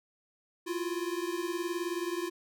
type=beating tone pair; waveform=square; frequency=339.3 / 358.3 Hz; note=F4 / F4; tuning=-50 / +44 cents; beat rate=19 Hz; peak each=-35 / -36 dBFS; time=0.66-2.3 s; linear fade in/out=20 ms; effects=none